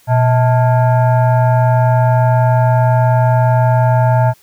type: tone with frequency modulation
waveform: sine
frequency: 120.8 Hz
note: B2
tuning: 38 cents flat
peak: -8 dBFS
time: 0.07-4.34 s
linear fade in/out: 50 ms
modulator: 762 Hz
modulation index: 0.82
effects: white hiss -50 dBFS RMS until 4.42 s